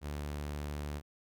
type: tone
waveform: sawtooth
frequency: 73.42 Hz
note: D2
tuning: in tune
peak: -33 dBFS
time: 0.01-1.02 s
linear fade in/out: 50 ms
effects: none